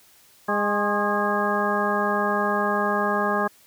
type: harmonic tone with a mistuned harmonic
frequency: 205.2 Hz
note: G#3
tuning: 21 cents flat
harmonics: 1 / 2 / 3 / 4 / 5 / 6 / 8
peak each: -28 / -28 / -28 / -28 / -28 / -28 / -28 dBFS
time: 0.48-3.48 s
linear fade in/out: 10 ms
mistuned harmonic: 5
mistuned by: +65 cents
effects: white hiss -55 dBFS RMS until 3.66 s